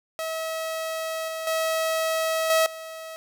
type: tone with level steps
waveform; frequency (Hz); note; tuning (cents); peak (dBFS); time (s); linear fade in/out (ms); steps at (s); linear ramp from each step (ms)
sawtooth; 644; E5; -41; -24 / -26 / -19 / -14 / -32; 0.19-3.16; 0; 1.28 / 1.47 / 2.5 / 2.66; 2
effects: none